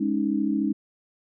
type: chord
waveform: sine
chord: Ab suspended fourth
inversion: none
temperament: equal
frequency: 207.7 / 277.2 / 311.1 Hz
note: Ab3 / Db4 / Eb4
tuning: 0 / 0 / 0 cents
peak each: -26 dBFS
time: 0-0.73 s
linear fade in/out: 10 ms
effects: none